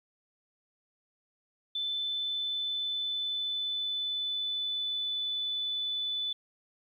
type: tone with pitch glide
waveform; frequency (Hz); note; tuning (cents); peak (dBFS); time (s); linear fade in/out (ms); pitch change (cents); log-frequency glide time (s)
sine; 3520 to 3490; A7 to A7; 0 to -15; -30; 1.75-6.33; 5; -15; 1.98-5.21
effects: 11-bit